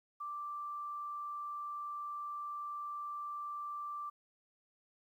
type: tone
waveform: sine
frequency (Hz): 1174.7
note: D6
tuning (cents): 0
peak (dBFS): -39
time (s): 0.2-4.1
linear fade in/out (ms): 10
effects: 12-bit